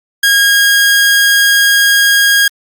sawtooth tone, 1632 Hz, G#6, 31 cents flat, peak -3 dBFS, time 0.23-2.48 s, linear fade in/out 5 ms, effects Opus 48 kbps

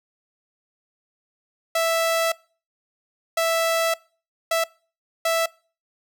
sawtooth tone bursts at uneven times, 659.3 Hz, E5, in tune, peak -15 dBFS, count 4, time 1.75-2.32 / 3.37-3.94 / 4.51-4.64 / 5.25-5.46 s, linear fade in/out 5 ms, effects noise-tail reverb RT60 0.4 s tail -24 dB re dry

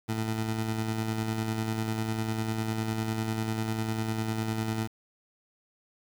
20% pulse tone with tremolo, 110.6 Hz, A2, 9 cents sharp, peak -22 dBFS, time 0.08-4.88 s, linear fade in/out 20 ms, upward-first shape square, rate 10 Hz, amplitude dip 35%, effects 8-bit

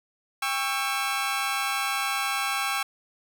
20% pulse chord, C# diminished, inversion second, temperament just, 798.3 / 1108.7 / 1330.5 Hz, G5 / C#6 / E6, +31 / 0 / +16 cents, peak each -25 dBFS, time 0.42-2.83 s, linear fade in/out 5 ms, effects none

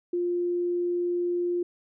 sine tone, 351.1 Hz, F4, 9 cents sharp, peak -24 dBFS, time 0.13-1.63 s, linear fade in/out 5 ms, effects none

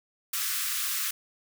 white high-pass noise, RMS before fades -30 dBFS, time 0.33-1.11 s, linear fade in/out 5 ms, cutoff 1100 Hz, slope 96 dB/octave, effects none

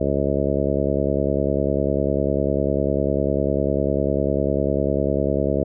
harmonic tone, 70 Hz, C#2, 18 cents sharp, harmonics 1 / 2 / 3 / 4 / 5 / 6 / 7 / 8 / 9, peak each -27 / -27 / -27 / -27 / -27 / -27 / -27 / -27 / -27 dBFS, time 0-5.64 s, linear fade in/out 10 ms, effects none

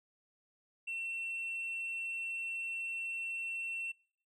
triangle tone with tanh clipping, 2704 Hz, E7, 43 cents sharp, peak -37 dBFS, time 0.87-3.92 s, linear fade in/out 10 ms, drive 6 dB, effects noise-tail reverb RT60 0.6 s tail -25 dB re dry

